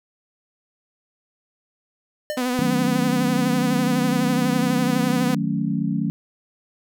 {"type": "tone with exponential decay", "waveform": "square", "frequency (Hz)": 602, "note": "D5", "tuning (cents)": 43, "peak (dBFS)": -22, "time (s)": [2.3, 2.5], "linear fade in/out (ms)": 0, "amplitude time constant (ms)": 43}
{"type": "tone with vibrato", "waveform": "sawtooth", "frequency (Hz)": 249.8, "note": "B3", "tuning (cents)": 20, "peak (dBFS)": -17, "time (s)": [2.37, 5.35], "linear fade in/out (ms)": 5, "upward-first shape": "sine", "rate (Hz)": 12, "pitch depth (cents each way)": 40}
{"type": "chord", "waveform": "sine", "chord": "D# half-diminished seventh", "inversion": "none", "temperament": "equal", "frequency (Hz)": [155.56, 185, 220, 277.2], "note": ["D#3", "F#3", "A3", "C#4"], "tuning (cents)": [0, 0, 0, 0], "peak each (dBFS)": [-26, -25, -25, -27], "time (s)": [2.59, 6.1], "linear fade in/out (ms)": 0}
{"effects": []}